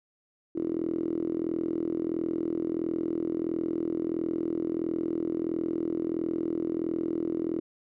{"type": "tone with band-pass filter", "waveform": "5% pulse", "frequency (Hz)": 41.49, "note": "E1", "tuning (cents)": 12, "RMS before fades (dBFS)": -30, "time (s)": [0.55, 7.6], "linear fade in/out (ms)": 10, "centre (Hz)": 330, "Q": 7.5, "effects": []}